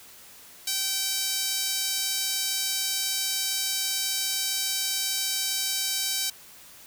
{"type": "tone with high-pass filter", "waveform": "sawtooth", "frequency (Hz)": 773, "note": "G5", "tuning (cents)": -24, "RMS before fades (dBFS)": -28, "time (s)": [0.67, 6.3], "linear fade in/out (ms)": 5, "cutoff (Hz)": 4500, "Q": 1.1, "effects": ["white hiss -49 dBFS RMS until 6.86 s"]}